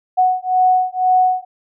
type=beating tone pair; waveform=sine; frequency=738 / 740 Hz; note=F#5 / F#5; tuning=-5 / 0 cents; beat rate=2 Hz; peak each=-15 dBFS; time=0.17-1.45 s; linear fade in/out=20 ms; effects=none